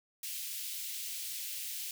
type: high-pass noise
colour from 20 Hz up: white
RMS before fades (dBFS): -40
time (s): 0.23-1.91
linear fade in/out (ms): 2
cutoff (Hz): 2400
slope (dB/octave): 24
effects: none